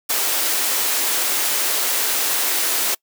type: high-pass noise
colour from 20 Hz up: white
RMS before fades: -20 dBFS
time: 0.09-2.95 s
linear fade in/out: 10 ms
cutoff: 290 Hz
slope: 24 dB/octave
effects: noise-tail reverb RT60 0.1 s tail -26 dB re dry